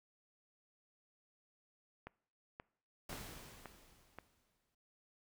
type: click train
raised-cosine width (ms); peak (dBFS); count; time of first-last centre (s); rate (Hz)
0.5; -32; 5; 2.07-4.186; 1.89
type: noise with exponential decay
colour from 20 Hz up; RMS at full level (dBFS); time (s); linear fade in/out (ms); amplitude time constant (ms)
pink; -46; 3.09-4.75; 5; 360
effects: noise-tail reverb RT60 0.6 s tail -23 dB re dry